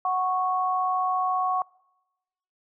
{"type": "tone pair together", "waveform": "sine", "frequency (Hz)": [740, 1105.5], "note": ["F#5", "C#6"], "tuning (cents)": [0, -5], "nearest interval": "perfect fifth", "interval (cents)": 695, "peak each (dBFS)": -25, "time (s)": [0.05, 1.62], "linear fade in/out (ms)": 2, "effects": ["noise-tail reverb RT60 1.0 s tail -25 dB re dry"]}